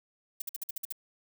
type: noise bursts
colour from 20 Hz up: violet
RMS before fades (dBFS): -35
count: 8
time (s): 0.4-0.924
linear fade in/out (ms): 5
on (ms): 20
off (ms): 52
effects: none